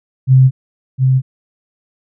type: tone with echo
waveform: sine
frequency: 130.81 Hz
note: C3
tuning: in tune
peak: -4 dBFS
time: 0.27-0.51 s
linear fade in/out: 50 ms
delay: 710 ms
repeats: 1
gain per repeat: -4 dB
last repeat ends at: 1.22 s
effects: none